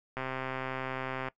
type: click train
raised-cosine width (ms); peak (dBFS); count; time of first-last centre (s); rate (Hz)
0.5; -20; 147; 0.17-1.285; 131
effects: noise-tail reverb RT60 0.1 s tail -20 dB re dry